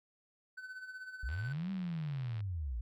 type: tone with tremolo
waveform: triangle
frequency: 1514 Hz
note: F#6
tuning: 39 cents sharp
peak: -40 dBFS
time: 0.57-1.53 s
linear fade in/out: 10 ms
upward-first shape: sine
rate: 16 Hz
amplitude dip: 60%
type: linear two-way sweep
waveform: sine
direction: up then down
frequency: 52 to 196 to 52 Hz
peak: -35 dBFS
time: 1.23-2.81 s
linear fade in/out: 5 ms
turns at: 1.71 s
type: click train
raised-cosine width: 0.3 ms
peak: -37 dBFS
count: 92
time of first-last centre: 1.29-2.405 s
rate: 81.6 Hz
effects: none